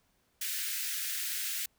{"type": "high-pass noise", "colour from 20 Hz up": "white", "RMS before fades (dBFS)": -35, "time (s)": [0.41, 1.66], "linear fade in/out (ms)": 5, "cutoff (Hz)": 1500, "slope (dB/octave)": 48, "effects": ["pink hiss -72 dBFS RMS until 1.78 s"]}